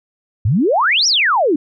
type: exponential two-way sweep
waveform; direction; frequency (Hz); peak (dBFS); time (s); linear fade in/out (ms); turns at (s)
sine; up then down; 90.1 to 5920 to 272.2; -11; 0.45-1.56; 5; 1.07
effects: none